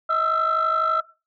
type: tone cluster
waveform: sine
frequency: 636 / 1290 / 1342 Hz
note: D#5 / E6 / E6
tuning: +38 / -38 / +31 cents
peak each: -27 / -24 / -19 dBFS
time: 0.09-1.01 s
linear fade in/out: 10 ms
effects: noise-tail reverb RT60 0.3 s tail -18 dB re dry + tanh soft clip ceiling -14 dBFS